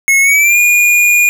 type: tone with pitch glide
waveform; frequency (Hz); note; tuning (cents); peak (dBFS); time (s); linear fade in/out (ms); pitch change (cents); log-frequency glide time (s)
square; 2181 to 2434; C#7 to D#7; -29 to -39; -7; 0.08-1.29; 0; +190; 0.21-0.58
effects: none